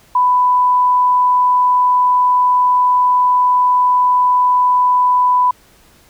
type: tone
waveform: sine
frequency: 995 Hz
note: B5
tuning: 13 cents sharp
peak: -9 dBFS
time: 0.15-5.51 s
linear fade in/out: 5 ms
effects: pink hiss -49 dBFS RMS until 6.09 s